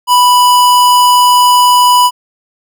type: tone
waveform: square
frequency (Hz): 987.8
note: B5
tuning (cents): 0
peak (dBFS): -5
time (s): 0.07-2.11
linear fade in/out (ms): 50
effects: none